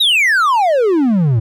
triangle exponential sweep, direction down, 3951 to 106.1 Hz, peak -8 dBFS, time 0-1.4 s, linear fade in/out 10 ms, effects none

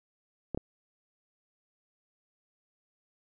clicks, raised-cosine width 2 ms, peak -19 dBFS, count 2, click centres 0.547 / 0.575 s, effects none

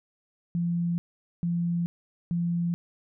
sine tone bursts, 171.7 Hz, F3, 29 cents flat, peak -24 dBFS, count 3, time 0.55-2.74 s, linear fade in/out 0 ms, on 430 ms, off 450 ms, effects none

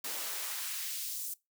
white noise with high-pass filter sweep, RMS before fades -38 dBFS, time 0.04-1.34 s, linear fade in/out 5 ms, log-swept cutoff 250 to 8200 Hz, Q 0.84, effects noise-tail reverb RT60 0.2 s tail -21 dB re dry

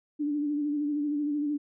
sine tone with vibrato, 293.7 Hz, D4, in tune, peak -26 dBFS, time 0.19-1.58 s, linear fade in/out 20 ms, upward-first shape sine, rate 13 Hz, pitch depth 41 cents each way, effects none

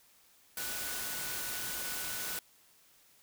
sine tone in noise, 1480 Hz, F#6, in tune, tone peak -46 dBFS, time 0.57-2.39 s, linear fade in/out 2 ms, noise white, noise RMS -38 dBFS, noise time 0.57-2.39 s, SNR -11 dB, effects white hiss -64 dBFS RMS until 3.22 s

